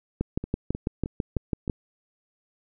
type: two click trains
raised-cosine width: 3 ms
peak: -19 / -12 dBFS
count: 5 / 10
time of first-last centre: 0.44-1.678 / 0.21-1.698 s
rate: 3.23 / 6.05 Hz
effects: none